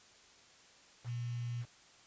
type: tone with quantisation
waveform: sine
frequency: 120 Hz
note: B2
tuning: 49 cents flat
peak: -36 dBFS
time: 1.04-1.66 s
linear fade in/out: 50 ms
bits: 9
effects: white hiss -61 dBFS RMS until 2.06 s + resampled to 16000 Hz